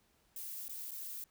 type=noise with dropouts; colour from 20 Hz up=violet; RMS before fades=-44 dBFS; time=0.36-1.24 s; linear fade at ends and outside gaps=2 ms; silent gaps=0.682-0.694 / 0.91-0.916 s; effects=pink hiss -72 dBFS RMS until 1.3 s